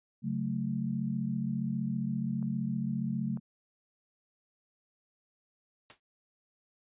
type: chord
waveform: sine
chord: F# minor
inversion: second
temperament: equal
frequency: 138.59 / 185 / 220 Hz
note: C#3 / F#3 / A3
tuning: 0 / 0 / 0 cents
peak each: -35 / -35 / -33 dBFS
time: 0.22-3.4 s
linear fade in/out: 50 ms
type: clicks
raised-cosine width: 1 ms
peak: -39 / -36 dBFS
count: 2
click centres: 2.427 / 3.373 s
type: noise with exponential decay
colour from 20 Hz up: white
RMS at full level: -43 dBFS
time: 5.9-6 s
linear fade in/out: 0 ms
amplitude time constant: 21 ms
effects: resampled to 8000 Hz